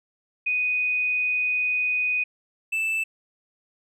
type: tone pair in turn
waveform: sine / triangle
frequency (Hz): 2489 / 2642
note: D#7 / E7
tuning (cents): 0 / +3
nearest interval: minor second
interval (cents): 103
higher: second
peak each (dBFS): -21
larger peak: neither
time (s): 0.46-2.24 / 2.72-3.04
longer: first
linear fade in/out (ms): 10
effects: none